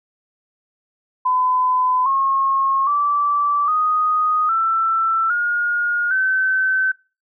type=tone with pitch steps; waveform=sine; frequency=1011 / 1083.6 / 1161.3 / 1244.7 / 1334 / 1429.8 / 1532.4 Hz; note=B5 / C#6 / D6 / D#6 / E6 / F6 / G6; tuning=+40 / -40 / -20 / 0 / +20 / +40 / -40 cents; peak=-15 dBFS; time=1.25-6.92 s; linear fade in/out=10 ms; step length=810 ms; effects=noise-tail reverb RT60 0.3 s tail -21 dB re dry